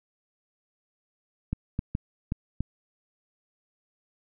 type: clicks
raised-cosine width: 5 ms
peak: -15 dBFS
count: 5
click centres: 1.53 / 1.791 / 1.951 / 2.321 / 2.606 s
effects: none